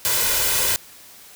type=noise with comb filter; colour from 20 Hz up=white; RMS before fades=-20 dBFS; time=0.05-0.76 s; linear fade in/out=0 ms; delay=2 ms; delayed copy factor=+0.65; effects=white hiss -45 dBFS RMS until 1.35 s